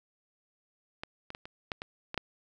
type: clicks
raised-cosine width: 0.3 ms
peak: -21 / -25 / -24 / -28 / -17 / -22 / -20 / -14 dBFS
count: 8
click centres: 1.035 / 1.304 / 1.349 / 1.455 / 1.718 / 1.819 / 2.144 / 2.177 s
effects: none